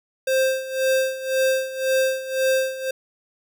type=tone with tremolo; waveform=square; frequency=526 Hz; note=C5; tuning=9 cents sharp; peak=-17 dBFS; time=0.27-2.91 s; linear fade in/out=5 ms; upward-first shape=sine; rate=1.9 Hz; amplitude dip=80%; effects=none